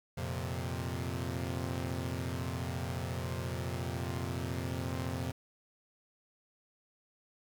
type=chord; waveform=sawtooth; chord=F suspended fourth; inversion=none; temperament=equal; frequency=87.31 / 116.54 / 130.81 Hz; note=F2 / Bb2 / C3; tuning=0 / 0 / 0 cents; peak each=-34 / -36 / -35 dBFS; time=0.17-5.32 s; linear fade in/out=10 ms; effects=10-bit